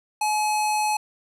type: tone with low-pass filter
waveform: square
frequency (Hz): 850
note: G#5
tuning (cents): +40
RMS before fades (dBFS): -23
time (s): 0.21-0.97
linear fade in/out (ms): 5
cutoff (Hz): 11000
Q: 1.5
effects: none